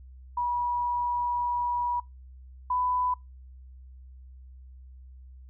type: tone pair in turn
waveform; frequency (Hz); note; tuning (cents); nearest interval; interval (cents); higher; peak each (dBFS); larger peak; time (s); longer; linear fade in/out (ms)
sine; 969 / 996.8; B5 / B5; -33 / +16; unison; 49; second; -25 / -24; second; 0.37-2 / 2.7-3.14; first; 5
effects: noise-tail reverb RT60 0.2 s tail -24 dB re dry + added 64 Hz sine -45 dBFS peak until 5.49 s